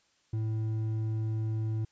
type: tone with hard clipping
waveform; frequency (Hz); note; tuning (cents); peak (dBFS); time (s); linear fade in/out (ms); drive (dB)
sine; 110; A2; 0; -30; 0.33-1.85; 5; 5
effects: white hiss -69 dBFS RMS until 1.91 s + resampled to 16000 Hz